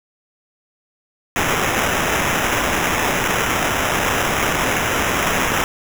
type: noise with sample-and-hold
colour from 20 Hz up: violet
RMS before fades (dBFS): -19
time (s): 1.36-5.64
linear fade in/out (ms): 0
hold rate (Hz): 4410
effects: none